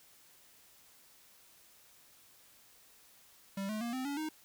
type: tone with pitch steps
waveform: square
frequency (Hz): 196 / 215 / 235.8 / 258.6 / 283.7 / 311.1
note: G3 / A3 / A#3 / C4 / C#4 / D#4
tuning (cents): 0 / -40 / +20 / -20 / +40 / 0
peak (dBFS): -36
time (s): 3.57-4.29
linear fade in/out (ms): 5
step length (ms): 120
effects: white hiss -62 dBFS RMS until 4.44 s